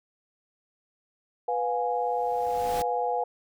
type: chord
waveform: sine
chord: F diminished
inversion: second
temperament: equal with one note detuned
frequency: 493.9 / 711.9 / 830.6 Hz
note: Cb5 / F5 / Ab5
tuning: 0 / +33 / 0 cents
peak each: -29 dBFS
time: 1.48-3.24 s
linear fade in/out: 5 ms
type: noise with exponential growth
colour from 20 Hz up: pink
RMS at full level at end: -34 dBFS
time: 1.9-2.82 s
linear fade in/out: 0 ms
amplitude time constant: 200 ms
effects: none